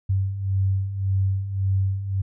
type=beating tone pair; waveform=sine; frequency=95.2 / 97 Hz; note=F#2 / G2; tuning=+50 / -18 cents; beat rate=1.8 Hz; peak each=-27 / -21 dBFS; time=0.09-2.22 s; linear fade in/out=10 ms; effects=none